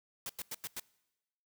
white noise bursts, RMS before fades -40 dBFS, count 5, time 0.26-0.798 s, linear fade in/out 2 ms, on 34 ms, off 92 ms, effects noise-tail reverb RT60 1.0 s tail -23 dB re dry

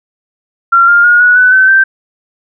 sine tone with pitch steps, 1374 / 1403.7 / 1434 / 1465 / 1496.6 / 1529 / 1562 Hz, F6 / F6 / F6 / F#6 / F#6 / G6 / G6, -29 / +8 / +45 / -18 / +19 / -44 / -7 cents, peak -3 dBFS, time 0.72-1.84 s, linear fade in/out 10 ms, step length 160 ms, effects none

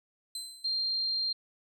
30% pulse tone with exponential decay, 4084 Hz, C8, 43 cents flat, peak -31 dBFS, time 0.35-0.95 s, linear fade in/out 2 ms, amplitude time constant 130 ms
sine tone, 4186 Hz, C8, in tune, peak -28 dBFS, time 0.64-1.33 s, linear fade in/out 10 ms
effects none

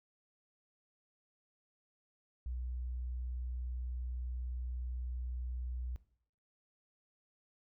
sine tone, 61.74 Hz, B1, in tune, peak -37 dBFS, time 2.46-5.96 s, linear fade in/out 0 ms, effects noise-tail reverb RT60 0.6 s tail -17 dB re dry

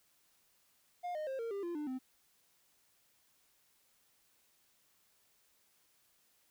triangle tone with pitch steps, 710 / 614.5 / 531.9 / 460.4 / 398.5 / 344.9 / 298.5 / 258.4 Hz, F5 / D#5 / C5 / A#4 / G4 / F4 / D4 / C4, +28 / -22 / +28 / -22 / +28 / -22 / +28 / -21 cents, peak -35 dBFS, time 1.03-1.99 s, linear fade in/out 20 ms, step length 120 ms, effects white hiss -72 dBFS RMS until 6.5 s

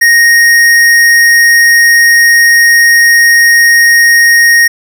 triangle tone with hard clipping, 1864.7 Hz, A#6, in tune, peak -4 dBFS, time 0.01-4.68 s, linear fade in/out 10 ms, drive 18 dB, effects none

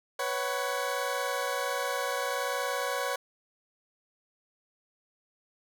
20% pulse chord, B suspended second, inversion none, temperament equal with one note detuned, 493.9 / 554.4 / 751.6 Hz, B4 / C#5 / F#5, 0 / 0 / +27 cents, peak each -29 / -27 / -32 dBFS, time 0.19-3.16 s, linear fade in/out 5 ms, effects none

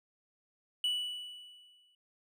triangle tone with exponential decay, 2956 Hz, F#7, 2 cents flat, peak -26 dBFS, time 0.84-1.95 s, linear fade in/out 2 ms, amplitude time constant 240 ms, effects none

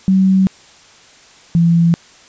sine tone pair in turn, 190 / 168.61 Hz, F#3 / E3, +46 / +39 cents, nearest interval major second, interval 207 cents, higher first, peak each -8 dBFS, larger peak neither, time 0.08-0.47 / 1.55-1.94 s, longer neither, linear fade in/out 0 ms, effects white hiss -44 dBFS RMS until 2.28 s + resampled to 16000 Hz

